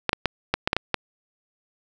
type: clicks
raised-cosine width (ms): 0.3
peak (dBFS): -4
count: 8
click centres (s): 0.093 / 0.131 / 0.257 / 0.54 / 0.675 / 0.731 / 0.766 / 0.943
effects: none